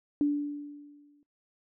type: tone with exponential decay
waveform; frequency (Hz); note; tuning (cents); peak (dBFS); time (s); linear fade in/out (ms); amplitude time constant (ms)
sine; 290.8; D4; -17; -21; 0.21-1.23; 1; 220
effects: noise-tail reverb RT60 0.3 s tail -25 dB re dry